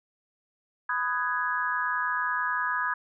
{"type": "chord", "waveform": "sine", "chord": "G# minor seventh", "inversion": "first", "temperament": "just", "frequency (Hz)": [996.7, 1245.9, 1495.1, 1661.2], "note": ["B5", "D#6", "F#6", "G#6"], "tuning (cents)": [16, 2, 18, 0], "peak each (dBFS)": [-31, -31, -35, -29], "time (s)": [0.89, 2.94], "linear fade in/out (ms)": 5, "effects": []}